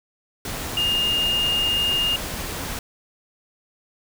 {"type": "tone in noise", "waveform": "sine", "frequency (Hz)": 2830, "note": "F7", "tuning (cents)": 22, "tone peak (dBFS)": -19, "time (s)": [0.77, 2.16], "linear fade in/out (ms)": 2, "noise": "pink", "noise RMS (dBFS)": -30, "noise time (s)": [0.45, 2.79], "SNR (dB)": 8, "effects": []}